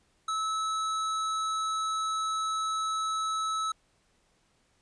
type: tone with hard clipping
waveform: sine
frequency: 1300 Hz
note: E6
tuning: 24 cents flat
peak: -30 dBFS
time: 0.28-3.72 s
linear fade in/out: 5 ms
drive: 16 dB
effects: pink hiss -69 dBFS RMS until 4.81 s + resampled to 22050 Hz